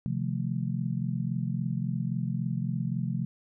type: chord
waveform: sine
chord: F dominant seventh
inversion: second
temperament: just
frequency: 130.96 / 157.15 / 174.61 / 218.3 Hz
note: C3 / Eb3 / F3 / A3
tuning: +2 / +18 / 0 / -13 cents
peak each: -31 / -37 / -32 / -35 dBFS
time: 0.06-3.25 s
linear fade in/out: 0 ms
effects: none